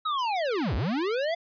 square linear two-way sweep, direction down then up, 1300 to 52 to 696 Hz, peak -26 dBFS, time 0.05-1.35 s, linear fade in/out 10 ms, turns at 0.75 s, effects resampled to 11025 Hz

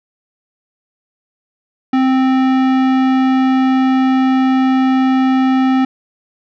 sine tone with tanh clipping, 261.6 Hz, C4, in tune, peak -12 dBFS, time 1.93-5.85 s, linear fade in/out 5 ms, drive 18 dB, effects none

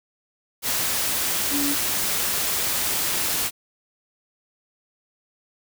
sine tone in noise, 285.3 Hz, C#4, 50 cents sharp, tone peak -24 dBFS, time 1.5-1.76 s, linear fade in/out 50 ms, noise white, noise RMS -24 dBFS, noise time 0.62-3.51 s, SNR -3 dB, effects none

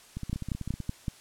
two click trains, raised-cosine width 5 ms, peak -17 / -22 dBFS, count 5 / 11, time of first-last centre 0.33-1.082 / 0.17-0.803 s, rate 5.32 / 15.8 Hz, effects white hiss -54 dBFS RMS until 1.2 s + low-pass 10000 Hz 12 dB/octave

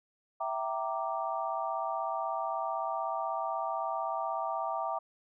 sine chord, E half-diminished seventh, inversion none, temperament equal with one note detuned, 659.3 / 775.4 / 932.3 / 1174.7 Hz, E5 / G5 / Bb5 / D6, 0 / -19 / 0 / 0 cents, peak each -36 / -36 / -37 / -37 dBFS, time 0.4-4.99 s, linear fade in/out 10 ms, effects none

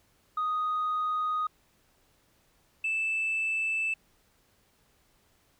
sine tone pair in turn, 1244.5 / 2637 Hz, D#6 / E7, 0 / 0 cents, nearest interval octave + minor second, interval 1300 cents, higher second, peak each -25 dBFS, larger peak neither, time 0.37-1.47 / 2.84-3.94 s, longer neither, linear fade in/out 5 ms, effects tanh soft clip ceiling -24 dBFS + pink hiss -67 dBFS RMS until 5.59 s

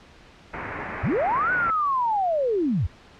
white low-pass noise, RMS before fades -33 dBFS, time 0.53-1.71 s, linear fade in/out 10 ms, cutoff 2200 Hz, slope 48 dB/octave
sine linear two-way sweep, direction up then down, 63.9 to 1514 to 63.9 Hz, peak -20 dBFS, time 1.03-2.87 s, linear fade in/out 10 ms, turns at 1.52 s
effects pink hiss -50 dBFS RMS until 3.19 s + low-pass 4000 Hz 12 dB/octave

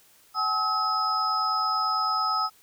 sine tone cluster, 762 / 851 / 1285 / 5090 Hz, G5 / G#5 / E6 / D#8, -49 / +42 / -45 / +39 cents, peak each -33 / -33 / -24 / -31 dBFS, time 0.34-2.5 s, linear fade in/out 50 ms, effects white hiss -58 dBFS RMS until 2.62 s

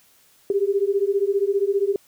sine beating tone pair, 390.9 / 405.9 Hz, G4 / G#4, -5 / -40 cents, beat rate 15 Hz, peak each -21 dBFS, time 0.5-1.96 s, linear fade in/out 2 ms, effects white hiss -57 dBFS RMS until 2.07 s

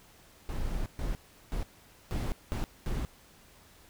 brown noise bursts at uneven times, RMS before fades -32 dBFS, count 6, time 0.49-0.86 / 0.99-1.15 / 1.52-1.63 / 2.11-2.32 / 2.52-2.64 / 2.86-3.05 s, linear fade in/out 0 ms, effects pink hiss -58 dBFS RMS until 3.89 s

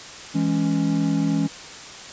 triangle chord, C# minor, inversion first, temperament equal, 164.81 / 207.7 / 277.2 Hz, E3 / G#3 / C#4, 0 / 0 / 0 cents, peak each -21 / -23 / -20 dBFS, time 0.34-1.48 s, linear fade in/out 20 ms, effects white hiss -38 dBFS RMS until 2.12 s + resampled to 16000 Hz

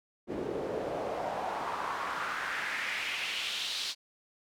pink noise with band-pass filter sweep, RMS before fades -35 dBFS, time 0.27-3.95 s, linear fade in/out 50 ms, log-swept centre 350 to 4300 Hz, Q 2.6, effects none

